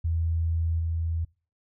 sine tone with level steps, 82.41 Hz, E2, in tune, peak -23 / -25 dBFS, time 0.04-1.25 s, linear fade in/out 10 ms, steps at 0.79 s, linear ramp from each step 10 ms, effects noise-tail reverb RT60 0.4 s tail -26 dB re dry

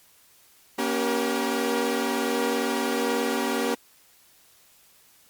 sawtooth tone cluster, 237.2 / 279.1 / 387.3 / 475.9 Hz, A#3 / C#4 / G4 / A#4, +30 / +12 / -21 / +36 cents, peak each -25 dBFS, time 0.78-3.75 s, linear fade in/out 10 ms, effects white hiss -57 dBFS RMS until 5.29 s + MP3 96 kbps

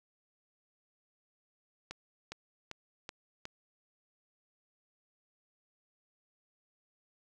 accelerating click train, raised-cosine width 0.2 ms, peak -24 dBFS, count 5, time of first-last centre 1.91-3.454 s, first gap 410 ms, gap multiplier 0.96, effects none

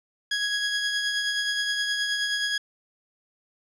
20% pulse tone with tremolo, 1661.2 Hz, G#6, in tune, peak -18 dBFS, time 0.31-2.58 s, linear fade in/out 5 ms, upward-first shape triangle, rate 9.5 Hz, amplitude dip 40%, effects resampled to 22050 Hz

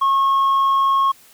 sine tone with tanh clipping, 1089 Hz, C#6, 31 cents flat, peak -14 dBFS, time 0.01-1.12 s, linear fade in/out 10 ms, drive 2 dB, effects white hiss -49 dBFS RMS until 1.33 s

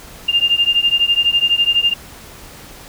sine beating tone pair, 2799 / 2811 Hz, F7 / F7, +3 / +11 cents, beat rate 12 Hz, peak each -15 dBFS, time 0.28-1.94 s, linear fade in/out 10 ms, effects pink hiss -38 dBFS RMS until 2.88 s

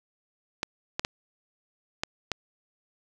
clicks, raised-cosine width 0.2 ms, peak -10 dBFS, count 5, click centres 0.631 / 0.995 / 1.049 / 2.035 / 2.317 s, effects none

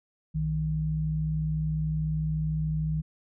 sine tone pair together, 61.93 / 155.56 Hz, B1 / D#3, +5 / 0 cents, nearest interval octave + major third, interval 1595 cents, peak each -33 / -26 dBFS, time 0.34-3.02 s, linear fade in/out 20 ms, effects none

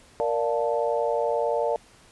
sine chord, Bb major seventh, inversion none, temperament equal, 466.2 / 587.3 / 698.5 / 880 Hz, Bb4 / D5 / F5 / A5, 0 / 0 / 0 / 0 cents, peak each -26 / -26 / -30 / -30 dBFS, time 0.2-1.76 s, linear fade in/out 0 ms, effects pink hiss -54 dBFS RMS until 2.11 s + resampled to 24000 Hz

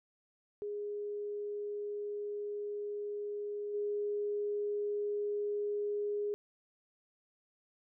sine tone with level steps, 413 Hz, G#4, 10 cents flat, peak -36 / -32 dBFS, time 0.62-6.34 s, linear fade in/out 0 ms, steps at 3.73 s, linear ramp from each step 20 ms, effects none

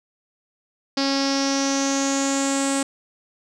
sawtooth tone with low-pass filter sweep, 274.3 Hz, C#4, 18 cents flat, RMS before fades -22 dBFS, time 0.97-2.83 s, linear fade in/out 5 ms, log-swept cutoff 4900 to 8200 Hz, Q 6.5, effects none

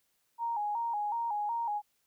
sine tone with vibrato, 880 Hz, A5, in tune, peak -30 dBFS, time 0.38-1.82 s, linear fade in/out 50 ms, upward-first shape square, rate 2.7 Hz, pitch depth 99 cents each way, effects white hiss -75 dBFS RMS until 2.06 s

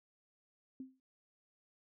sine tone with exponential decay, 261.6 Hz, C4, in tune, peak -40 dBFS, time 0.8-1 s, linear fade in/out 2 ms, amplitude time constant 42 ms, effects none

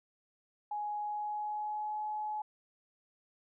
sine tone with pitch glide, 835 to 849.6 Hz, G#5 to G#5, +9 to +39 cents, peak -34 dBFS, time 0.71-2.42 s, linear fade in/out 5 ms, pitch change +30 cents, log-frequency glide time 0.98-2.02 s, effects none

